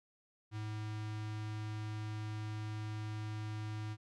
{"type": "tone with notch filter", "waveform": "square", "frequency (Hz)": 107.4, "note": "A2", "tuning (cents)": -41, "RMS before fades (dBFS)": -41, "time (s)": [0.51, 3.97], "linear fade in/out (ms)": 50, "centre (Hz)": 510, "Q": 1.6, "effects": ["low-pass 6000 Hz 12 dB/octave"]}